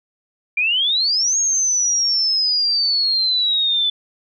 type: exponential two-way sweep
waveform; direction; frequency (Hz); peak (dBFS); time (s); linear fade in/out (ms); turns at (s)
sine; up then down; 2349 to 6600 to 3481; -15; 0.57-3.9; 5; 1.37
effects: none